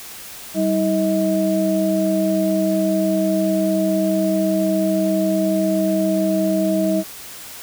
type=tone cluster; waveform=sine; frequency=194.6 / 318.9 / 637 Hz; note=G3 / D#4 / D#5; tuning=-12 / +43 / +41 cents; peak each=-20 dBFS; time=0.54-7.04 s; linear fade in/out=50 ms; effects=white hiss -36 dBFS RMS until 7.62 s